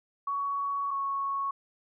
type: tone pair in turn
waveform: sine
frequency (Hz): 1121 / 1105.6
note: C#6 / C#6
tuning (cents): +19 / -5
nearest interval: unison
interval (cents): 24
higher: first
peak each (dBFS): -28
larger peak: neither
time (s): 0.27-0.91 / 0.91-1.51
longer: first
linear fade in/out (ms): 5
effects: none